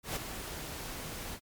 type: noise with ADSR envelope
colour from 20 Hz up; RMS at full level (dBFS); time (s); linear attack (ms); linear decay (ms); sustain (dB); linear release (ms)
pink; -33; 0.03-1.4; 130; 15; -8; 68
effects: MP3 96 kbps